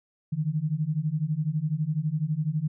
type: beating tone pair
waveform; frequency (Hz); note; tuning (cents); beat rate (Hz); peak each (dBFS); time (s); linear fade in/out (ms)
sine; 147.5 / 159.5; D3 / D#3; +8 / +43; 12; -28 / -27; 0.32-2.68; 10
effects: none